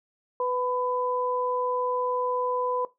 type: tone pair together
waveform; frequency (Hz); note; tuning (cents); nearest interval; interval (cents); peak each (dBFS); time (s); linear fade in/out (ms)
sine; 497.7 / 1001.7; B4 / B5; +13 / +24; octave; 1211; -26 / -28; 0.4-2.85; 2
effects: noise-tail reverb RT60 0.2 s tail -18 dB re dry